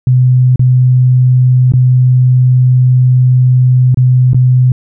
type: tone with dropouts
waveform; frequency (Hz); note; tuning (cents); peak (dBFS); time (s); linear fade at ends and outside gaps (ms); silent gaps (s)
sine; 126.8; B2; +46; -4; 0.07-4.72; 2; 0.559-0.594 / 1.721-1.736 / 3.945-3.972 / 4.333-4.345
effects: none